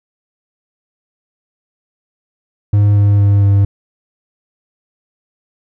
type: tone with pitch steps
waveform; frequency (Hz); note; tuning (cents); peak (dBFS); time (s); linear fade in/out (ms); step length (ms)
triangle; 102.7 / 101.76 / 100.82 / 99.89; G#2 / G#2 / G2 / G2; -19 / -35 / +49 / +33; -5; 2.73-3.65; 5; 230
effects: none